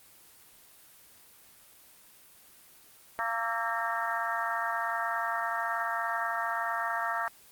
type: harmonic tone with a mistuned harmonic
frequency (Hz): 230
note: A#3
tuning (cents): -23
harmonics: 3 / 4 / 5 / 6 / 7 / 8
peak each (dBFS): -35 / -35 / -35 / -35 / -35 / -35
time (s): 3.19-7.28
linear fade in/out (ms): 0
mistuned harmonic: 6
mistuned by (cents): -60
effects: white hiss -56 dBFS RMS until 7.51 s + Opus 24 kbps